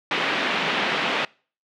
white band-pass noise, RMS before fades -24 dBFS, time 0.11-1.25 s, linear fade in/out 2 ms, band 170 to 3100 Hz, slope 24 dB/octave, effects noise-tail reverb RT60 0.4 s tail -25 dB re dry

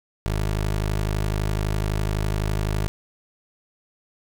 20% pulse tone, 51.91 Hz, G#1, in tune, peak -17 dBFS, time 0.26-2.88 s, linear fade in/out 0 ms, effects none

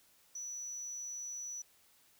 sine tone, 5920 Hz, F#8, in tune, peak -38 dBFS, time 0.35-1.62 s, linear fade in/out 5 ms, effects tanh soft clip ceiling -39 dBFS + white hiss -67 dBFS RMS until 2.19 s

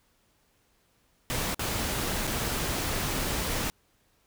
pink noise with dropouts, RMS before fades -30 dBFS, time 1.3-3.7 s, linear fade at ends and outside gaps 0 ms, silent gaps 1.545-1.594 / 2.27-2.275 s, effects pink hiss -68 dBFS RMS until 4.26 s

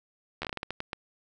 slowing click train, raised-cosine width 0.3 ms, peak -17 dBFS, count 11, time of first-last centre 0.42-0.931 s, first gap 12 ms, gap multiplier 1.3, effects none

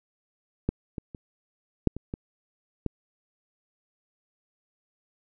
clicks, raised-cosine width 3 ms, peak -11 / -20 / -26 / -6 / -22 / -19 / -14 dBFS, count 7, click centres 0.69 / 0.982 / 1.148 / 1.873 / 1.966 / 2.139 / 2.863 s, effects none

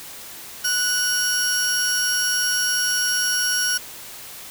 sawtooth tone pair together, 1480 / 5597 Hz, F#6 / F8, 0 / +3 cents, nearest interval octave + major seventh, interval 2303 cents, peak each -19 / -19 dBFS, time 0.64-3.78 s, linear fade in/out 10 ms, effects white hiss -38 dBFS RMS until 4.5 s

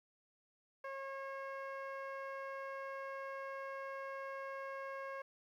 15% pulse tone with low-pass filter, 543 Hz, C#5, 36 cents flat, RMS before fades -45 dBFS, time 0.84-5.22 s, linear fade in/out 5 ms, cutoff 1800 Hz, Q 0.68, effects 12-bit

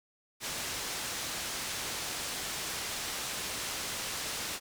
white low-pass noise, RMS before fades -37 dBFS, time 0.4-4.6 s, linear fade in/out 50 ms, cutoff 7600 Hz, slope 12 dB/octave, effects none

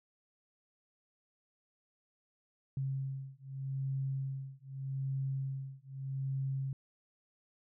sine beating tone pair, 134.6 / 135.42 Hz, C3 / C#3, +49 / -40 cents, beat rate 0.82 Hz, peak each -38 / -38 dBFS, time 2.77-6.73 s, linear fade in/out 2 ms, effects none

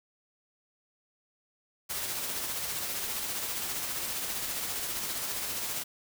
white noise with tremolo, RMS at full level -33 dBFS, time 1.89-5.84 s, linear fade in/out 20 ms, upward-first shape sine, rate 15 Hz, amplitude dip 30%, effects none

